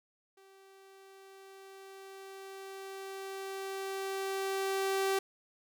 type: tone with level ramp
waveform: sawtooth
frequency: 387.5 Hz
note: G4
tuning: 20 cents flat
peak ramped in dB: -54 to -24 dBFS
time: 0.37-5.19 s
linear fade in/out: 5 ms
effects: none